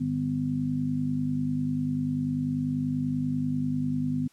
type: harmonic tone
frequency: 50.2 Hz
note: G1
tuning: 42 cents sharp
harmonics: 2 / 3 / 4 / 5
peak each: -39 / -30 / -39 / -27 dBFS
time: 0-4.28 s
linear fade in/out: 10 ms
effects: white hiss -62 dBFS RMS until 4.32 s + low-pass 9000 Hz 12 dB/octave